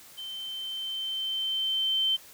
sine tone with level ramp, 3100 Hz, G7, 20 cents flat, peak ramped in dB -36 to -22 dBFS, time 0.17-2.17 s, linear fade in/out 20 ms, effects white hiss -51 dBFS RMS until 2.33 s

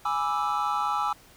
triangle chord, E dominant seventh, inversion first, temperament equal, 830.6 / 987.8 / 1174.7 / 1318.5 Hz, G#5 / B5 / D6 / E6, 0 / 0 / 0 / 0 cents, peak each -27 / -31 / -29 / -27 dBFS, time 0.05-1.13 s, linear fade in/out 5 ms, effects pink hiss -54 dBFS RMS until 1.36 s

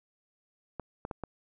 clicks, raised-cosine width 1 ms, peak -22 dBFS, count 4, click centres 0.797 / 1.051 / 1.112 / 1.237 s, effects none

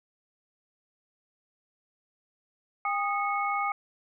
sine tone cluster, 803 / 1238 / 2194 Hz, G5 / D#6 / C#7, +41 / -9 / -18 cents, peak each -30 / -29 / -33 dBFS, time 2.85-3.72 s, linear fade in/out 2 ms, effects none

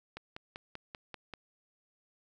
click train, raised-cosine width 0.3 ms, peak -26 dBFS, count 7, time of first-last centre 0.17-1.337 s, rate 5.14 Hz, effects none

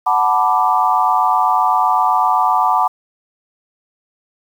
sine chord, B minor seventh, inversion second, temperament equal, 740 / 880 / 987.8 / 1174.7 Hz, F#5 / A5 / B5 / D6, 0 / 0 / 0 / 0 cents, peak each -17 dBFS, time 0.06-2.88 s, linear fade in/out 10 ms, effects 7-bit

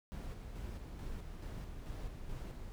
brown noise with tremolo, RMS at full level -43 dBFS, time 0.12-2.72 s, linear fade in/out 0 ms, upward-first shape square, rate 2.3 Hz, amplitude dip 35%, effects none

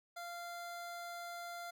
25% pulse tone, 693 Hz, F5, 14 cents flat, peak -40 dBFS, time 0.16-1.71 s, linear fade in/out 10 ms, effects none

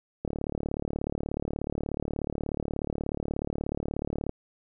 click train, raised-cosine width 2 ms, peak -17 dBFS, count 149, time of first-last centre 0.25-4.294 s, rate 36.6 Hz, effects none

